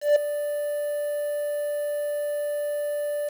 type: tone with ADSR envelope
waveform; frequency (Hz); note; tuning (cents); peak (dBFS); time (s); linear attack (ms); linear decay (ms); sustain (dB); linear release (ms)
triangle; 587.3; D5; 0; -11; 0.01-3.29; 150; 5; -12; 6
effects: 7-bit